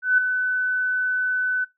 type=tone with ADSR envelope; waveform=sine; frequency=1504 Hz; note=F#6; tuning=28 cents sharp; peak=-12 dBFS; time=0.02-1.65 s; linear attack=160 ms; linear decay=5 ms; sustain=-8 dB; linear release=16 ms; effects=noise-tail reverb RT60 0.2 s tail -22 dB re dry